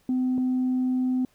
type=tone pair in turn; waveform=sine; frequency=255.1 / 255.1 Hz; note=C4 / C4; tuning=-44 / -44 cents; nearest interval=unison; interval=0 cents; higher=neither; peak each=-20 dBFS; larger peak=neither; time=0.09-0.38 / 0.38-1.25 s; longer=second; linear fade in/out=2 ms; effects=tanh soft clip ceiling -19 dBFS + pink hiss -64 dBFS RMS until 1.34 s